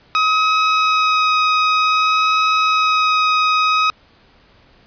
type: tone with vibrato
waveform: sawtooth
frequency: 1266 Hz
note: D#6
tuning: 30 cents sharp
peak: -9 dBFS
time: 0.15-3.9 s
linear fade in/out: 0 ms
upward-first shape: sine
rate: 0.54 Hz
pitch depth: 10 cents each way
effects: pink hiss -51 dBFS RMS until 4.86 s + resampled to 11025 Hz